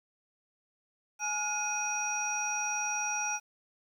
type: tone cluster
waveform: sine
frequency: 841 / 1425 / 2500 / 5740 Hz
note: G#5 / F6 / D#7 / F8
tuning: +22 / +34 / +8 / +47 cents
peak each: -35 / -38 / -36 / -33 dBFS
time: 1.19-3.4 s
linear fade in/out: 50 ms
effects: tanh soft clip ceiling -19 dBFS + 10-bit